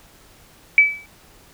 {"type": "tone with exponential decay", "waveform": "sine", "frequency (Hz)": 2300, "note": "D7", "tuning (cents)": -37, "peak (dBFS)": -5, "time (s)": [0.78, 1.06], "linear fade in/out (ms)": 1, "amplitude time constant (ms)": 59, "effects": ["pink hiss -50 dBFS RMS until 1.53 s"]}